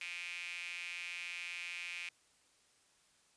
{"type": "tone with high-pass filter", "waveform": "sawtooth", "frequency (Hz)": 174.61, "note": "F3", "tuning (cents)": 0, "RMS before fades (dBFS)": -44, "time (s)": [0.01, 2.09], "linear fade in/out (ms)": 0, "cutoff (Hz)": 2400, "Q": 7.3, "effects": ["white hiss -70 dBFS RMS until 3.36 s", "resampled to 22050 Hz"]}